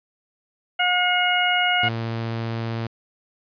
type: harmonic tone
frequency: 720 Hz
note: F#5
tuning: 47 cents flat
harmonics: 1 / 2 / 3 / 4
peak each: -23 / -23 / -23 / -23 dBFS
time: 0.79-1.89 s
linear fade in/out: 10 ms
type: tone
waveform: sawtooth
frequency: 114.4 Hz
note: A#2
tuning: 32 cents flat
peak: -21 dBFS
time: 1.83-2.87 s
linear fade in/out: 5 ms
effects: resampled to 11025 Hz